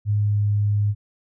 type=tone with pitch glide; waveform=sine; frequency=104 to 103.34 Hz; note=G#2 to G#2; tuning=+3 to -8 cents; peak=-17 dBFS; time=0.05-0.95 s; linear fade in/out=50 ms; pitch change=-11 cents; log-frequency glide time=0.18-0.4 s; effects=none